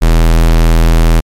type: tone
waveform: square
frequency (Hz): 41.09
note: E1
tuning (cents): -5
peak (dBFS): -5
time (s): 0.01-1.21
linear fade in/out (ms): 20
effects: MP3 64 kbps